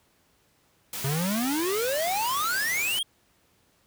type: noise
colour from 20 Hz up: white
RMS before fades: -34 dBFS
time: 0.93-2.99 s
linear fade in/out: 2 ms
type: exponential sweep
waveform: square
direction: up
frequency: 131.2 to 3322 Hz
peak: -26 dBFS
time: 1.04-3.03 s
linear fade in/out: 5 ms
effects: pink hiss -65 dBFS RMS until 3.86 s + high-pass 60 Hz 12 dB/octave